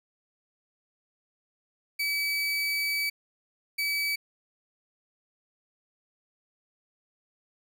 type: tone bursts at uneven times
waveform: 30% pulse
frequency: 2290 Hz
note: D7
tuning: 44 cents flat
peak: -24 dBFS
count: 2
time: 1.99-3.1 / 3.78-4.16 s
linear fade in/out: 10 ms
effects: none